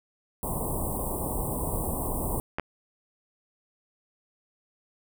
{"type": "band-stop noise", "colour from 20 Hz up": "pink", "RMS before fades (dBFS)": -30, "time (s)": [0.43, 2.4], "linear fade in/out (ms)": 0, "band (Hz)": [1100, 8200], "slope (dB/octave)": 96}
{"type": "clicks", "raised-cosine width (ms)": 0.5, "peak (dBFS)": -14, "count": 2, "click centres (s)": [2.585, 2.597]}
{"effects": []}